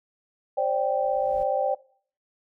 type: chord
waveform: sine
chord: C suspended second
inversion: none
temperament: equal with one note detuned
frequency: 530.6 / 587.3 / 784 Hz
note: C5 / D5 / G5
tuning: +24 / 0 / 0 cents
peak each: -26 dBFS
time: 0.57-1.75 s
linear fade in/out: 10 ms
type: noise with exponential growth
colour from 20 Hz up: brown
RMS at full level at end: -43 dBFS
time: 0.64-1.43 s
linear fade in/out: 0 ms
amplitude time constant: 170 ms
effects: noise-tail reverb RT60 0.5 s tail -21 dB re dry